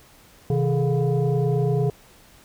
sine tone with frequency modulation, 130 Hz, C3, 11 cents flat, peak -18 dBFS, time 0.5-1.9 s, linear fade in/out 2 ms, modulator 289 Hz, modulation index 1.2, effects pink hiss -52 dBFS RMS until 2.44 s

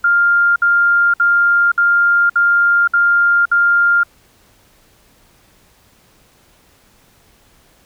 sine tone bursts, 1400 Hz, F6, 4 cents sharp, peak -9 dBFS, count 7, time 0.04-4.034 s, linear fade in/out 5 ms, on 520 ms, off 59 ms, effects pink hiss -52 dBFS RMS until 7.85 s

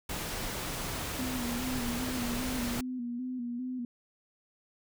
pink noise, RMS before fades -36 dBFS, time 0.09-2.81 s, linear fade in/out 5 ms
sine tone with vibrato, 246.9 Hz, B3, in tune, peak -33 dBFS, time 1.19-3.85 s, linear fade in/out 2 ms, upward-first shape square, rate 2.5 Hz, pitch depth 50 cents each way
effects none

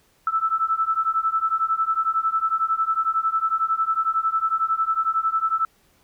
sine beating tone pair, 1312 / 1323 Hz, E6 / E6, -9 / +6 cents, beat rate 11 Hz, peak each -23 / -22 dBFS, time 0.27-5.65 s, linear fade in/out 2 ms, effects pink hiss -61 dBFS RMS until 6.03 s

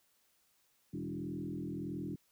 sine tone with frequency modulation, 239 Hz, A#3, 43 cents sharp, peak -37 dBFS, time 0.93-2.16 s, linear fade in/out 10 ms, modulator 41.5 Hz, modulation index 2.6, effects white hiss -73 dBFS RMS until 2.31 s

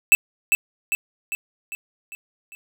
square tone with echo, 2637 Hz, E7, in tune, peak -10 dBFS, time 0.12-0.15 s, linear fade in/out 0 ms, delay 400 ms, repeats 6, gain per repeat -5 dB, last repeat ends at 2.55 s, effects none

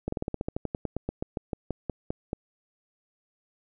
slowing click train, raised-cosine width 2 ms, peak -16 dBFS, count 21, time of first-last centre 0.08-2.331 s, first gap 44 ms, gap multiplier 1.09, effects none

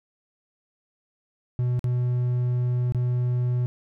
triangle tone with dropouts, 123.47 Hz, B2, in tune, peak -19 dBFS, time 1.59-3.66 s, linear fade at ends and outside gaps 0 ms, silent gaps 1.793-1.842 / 2.922-2.947 s, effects none

